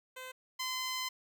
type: tone pair in turn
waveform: 10% pulse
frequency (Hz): 514 / 1028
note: C5 / C6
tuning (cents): -31 / -31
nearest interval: octave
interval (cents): 1200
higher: second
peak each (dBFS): -35 / -26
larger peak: second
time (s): 0.16-0.32 / 0.59-1.09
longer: second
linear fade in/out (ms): 10
effects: none